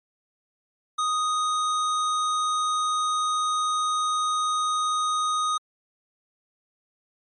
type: tone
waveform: square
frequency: 1244.5 Hz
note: D#6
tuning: in tune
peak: -23 dBFS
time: 0.98-5.58 s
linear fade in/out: 10 ms
effects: MP3 48 kbps